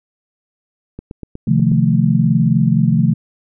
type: click train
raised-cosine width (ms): 3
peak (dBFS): -16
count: 7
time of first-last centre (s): 0.99-1.718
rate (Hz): 8.24
type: chord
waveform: sine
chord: F dominant seventh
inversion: second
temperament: equal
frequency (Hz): 130.81 / 155.56 / 174.61 / 220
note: C3 / Eb3 / F3 / A3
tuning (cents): 0 / 0 / 0 / 0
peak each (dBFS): -16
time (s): 1.47-3.14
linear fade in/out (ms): 10
effects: none